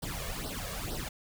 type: noise with flanger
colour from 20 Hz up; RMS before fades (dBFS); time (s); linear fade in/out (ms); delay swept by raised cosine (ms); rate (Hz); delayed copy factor
pink; -37; 0.02-1.09; 10; 0.21 to 1.81; 2.2; +0.8
effects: none